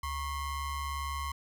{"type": "ring-modulated tone", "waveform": "square", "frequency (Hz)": 511, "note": "C5", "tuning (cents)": -41, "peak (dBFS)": -31, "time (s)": [0.03, 1.32], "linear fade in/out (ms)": 5, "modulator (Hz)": 582, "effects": []}